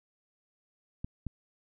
clicks, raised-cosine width 5 ms, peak -23 dBFS, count 2, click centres 1.045 / 1.267 s, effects none

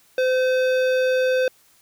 triangle tone with hard clipping, 513 Hz, C5, 34 cents flat, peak -19 dBFS, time 0.18-1.48 s, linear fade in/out 2 ms, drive 18 dB, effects white hiss -57 dBFS RMS until 1.81 s

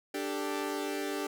sawtooth chord, D suspended fourth, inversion none, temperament equal, 293.7 / 392 / 440 Hz, D4 / G4 / A4, 0 / 0 / 0 cents, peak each -32 / -32 / -36 dBFS, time 0.14-1.27 s, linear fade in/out 5 ms, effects none

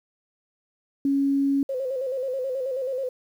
sine tone, 277.2 Hz, C#4, in tune, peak -19 dBFS, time 1.05-1.63 s, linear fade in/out 2 ms
sine tone with vibrato, 523.3 Hz, C5, in tune, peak -25 dBFS, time 1.69-3.09 s, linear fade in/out 5 ms, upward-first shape square, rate 9.3 Hz, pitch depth 59 cents each way
effects 9-bit

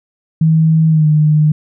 sine tone with pitch glide, 159.9 to 152.41 Hz, D#3 to D#3, +48 to -35 cents, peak -7 dBFS, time 0.41-1.52 s, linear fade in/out 5 ms, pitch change -83 cents, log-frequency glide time 0.89-1.07 s, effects none

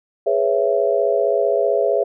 sine chord, C# minor seventh, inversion second, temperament just, 415.8 / 498.9 / 554.4 / 665.2 Hz, G#4 / B4 / C#5 / E5, +2 / +17 / 0 / +16 cents, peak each -20 / -22 / -20 / -20 dBFS, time 0.26-2.04 s, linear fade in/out 10 ms, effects none

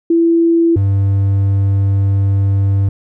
sine / triangle tone pair in turn, 334.3 / 98.47 Hz, E4 / G2, +24 / +8 cents, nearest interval octave + major sixth, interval 2116 cents, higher first, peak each -8 dBFS, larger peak neither, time 0.1-0.76 / 0.76-2.89 s, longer second, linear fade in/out 5 ms, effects none

